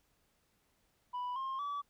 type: tone with pitch steps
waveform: sine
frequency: 987.8 / 1064.8 / 1147.9 Hz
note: B5 / C6 / D6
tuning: 0 / +30 / -40 cents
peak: -33 dBFS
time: 1.13-1.82 s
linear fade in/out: 20 ms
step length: 230 ms
effects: tanh soft clip ceiling -35 dBFS + pink hiss -75 dBFS RMS until 1.89 s